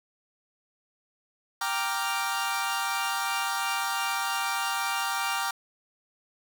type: chord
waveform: sawtooth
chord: G minor seventh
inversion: none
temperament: equal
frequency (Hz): 784 / 932.3 / 1174.7 / 1396.9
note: G5 / Bb5 / D6 / F6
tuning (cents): 0 / 0 / 0 / 0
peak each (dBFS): -29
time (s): 1.61-5.51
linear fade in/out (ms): 5
effects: 8-bit